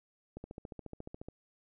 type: click train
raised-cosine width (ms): 2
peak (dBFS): -30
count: 14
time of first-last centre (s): 0.37-1.285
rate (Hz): 14.2
effects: none